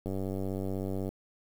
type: click train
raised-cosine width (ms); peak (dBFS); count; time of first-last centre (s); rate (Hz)
2; -22; 100; 0.06-1.09; 96.1
effects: 8-bit